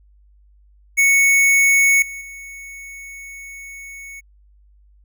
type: tone with level steps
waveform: square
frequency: 2215 Hz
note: C#7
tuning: 2 cents flat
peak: -12 / -30 / -34 dBFS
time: 0.97-4.21 s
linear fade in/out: 20 ms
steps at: 2.02 / 2.21 s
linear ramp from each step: 2 ms
effects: added 50 Hz sine -49 dBFS peak until 5.04 s